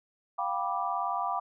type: chord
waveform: sine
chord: G dominant seventh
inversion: third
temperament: just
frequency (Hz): 705.6 / 784 / 980 / 1176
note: F5 / G5 / B5 / D6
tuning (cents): +18 / 0 / -14 / +2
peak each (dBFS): -34 / -34 / -34 / -33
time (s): 0.38-1.4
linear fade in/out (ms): 10
effects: none